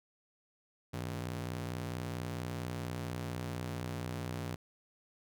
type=ring-modulated tone; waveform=sawtooth; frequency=124.7 Hz; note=B2; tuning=17 cents sharp; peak=-30 dBFS; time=0.93-4.56 s; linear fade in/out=10 ms; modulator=30.1 Hz; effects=none